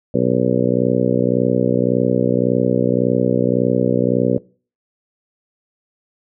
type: harmonic tone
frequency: 61.8 Hz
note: B1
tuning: 2 cents sharp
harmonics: 2 / 3 / 4 / 5 / 6 / 7 / 8 / 9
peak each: -23 / -20 / -20 / -25 / -23 / -23 / -20 / -24 dBFS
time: 0.14-4.38 s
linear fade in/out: 5 ms
effects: noise-tail reverb RT60 0.4 s tail -23 dB re dry